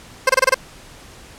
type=tone bursts; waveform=15% pulse; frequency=524 Hz; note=C5; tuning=2 cents sharp; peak=-4 dBFS; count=6; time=0.27-0.545 s; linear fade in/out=5 ms; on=25 ms; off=25 ms; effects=pink hiss -42 dBFS RMS until 1.38 s + low-pass 10000 Hz 12 dB/octave